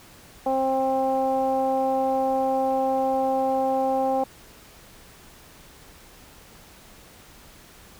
15% pulse tone with low-pass filter, 265 Hz, C4, 22 cents sharp, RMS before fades -23 dBFS, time 0.46-4.24 s, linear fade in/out 5 ms, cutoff 700 Hz, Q 6.5, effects pink hiss -49 dBFS RMS until 7.99 s

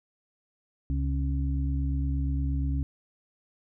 harmonic tone, 68.6 Hz, C#2, 17 cents flat, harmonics 1 / 2 / 4, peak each -26 / -32 / -35 dBFS, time 0.9-2.83 s, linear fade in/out 0 ms, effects none

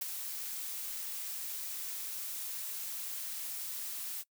blue noise with ADSR envelope, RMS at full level -33 dBFS, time 0.01-4.24 s, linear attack 10 ms, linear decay 12 ms, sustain -7 dB, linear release 39 ms, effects noise-tail reverb RT60 0.1 s tail -22 dB re dry

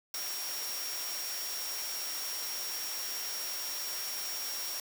sine tone in noise, 5588 Hz, F8, in tune, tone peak -38 dBFS, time 0.14-4.8 s, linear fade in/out 2 ms, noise white, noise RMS -39 dBFS, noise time 0.14-4.8 s, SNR -2 dB, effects high-pass 400 Hz 12 dB/octave

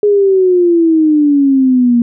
sine exponential sweep, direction down, 418.3 to 234.6 Hz, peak -6 dBFS, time 0.03-2.02 s, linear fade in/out 2 ms, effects none

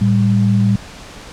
sine tone pair together, 112.44 / 197.1 Hz, A2 / G3, +38 / +10 cents, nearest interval minor seventh, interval 972 cents, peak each -13 dBFS, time 0.01-0.76 s, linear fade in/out 5 ms, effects pink hiss -35 dBFS RMS until 1.32 s + low-pass 7000 Hz 12 dB/octave

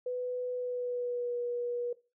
sine tone with pitch glide, 497.6 to 482.9 Hz, B4 to B4, +13 to -39 cents, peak -31 dBFS, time 0.06-1.93 s, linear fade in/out 5 ms, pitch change -52 cents, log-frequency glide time 0.54-1.37 s, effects noise-tail reverb RT60 0.3 s tail -19 dB re dry

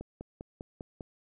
click train, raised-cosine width 2 ms, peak -27 dBFS, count 6, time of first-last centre 0.01-1.008 s, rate 5.01 Hz, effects none

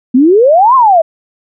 sine exponential two-way sweep, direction up then down, 239.9 to 1088 to 626 Hz, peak -3 dBFS, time 0.14-1.02 s, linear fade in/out 10 ms, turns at 0.75 s, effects none

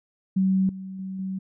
sine tone with level steps, 190 Hz, F#3, 46 cents sharp, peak -18 / -33 / -30 / -27 dBFS, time 0.36-1.39 s, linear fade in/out 10 ms, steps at 0.69 / 0.99 / 1.19 s, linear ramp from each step 2 ms, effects none

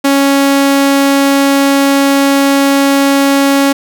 sawtooth tone, 277.2 Hz, C#4, in tune, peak -3 dBFS, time 0.04-3.73 s, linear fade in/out 10 ms, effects none

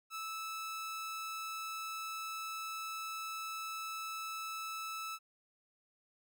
sawtooth tone, 1310 Hz, E6, 11 cents flat, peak -36 dBFS, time 0.1-5.19 s, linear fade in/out 50 ms, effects none

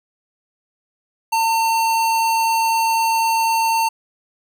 square tone, 904 Hz, A5, 47 cents sharp, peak -16 dBFS, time 1.32-3.89 s, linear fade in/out 10 ms, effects none

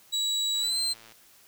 35% pulse tone with pitch glide, 3900 to 4127 Hz, B7 to C8, -23 to -25 cents, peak -24 dBFS, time 0.12-0.94 s, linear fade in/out 20 ms, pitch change +98 cents, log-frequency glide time 0.6-0.78 s
click train, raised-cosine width 0.2 ms, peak -33 dBFS, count 65, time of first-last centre 0.55-1.121 s, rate 112 Hz
effects white hiss -57 dBFS RMS until 1.47 s

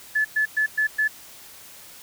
sine tone bursts, 1727 Hz, A6, 33 cents flat, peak -18 dBFS, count 5, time 0.15-1.08 s, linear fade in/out 10 ms, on 98 ms, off 110 ms, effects white hiss -45 dBFS RMS until 2.02 s

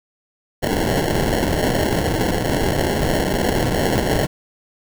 blue noise with sample-and-hold, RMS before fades -19 dBFS, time 0.62-4.27 s, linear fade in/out 20 ms, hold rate 1225 Hz, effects none

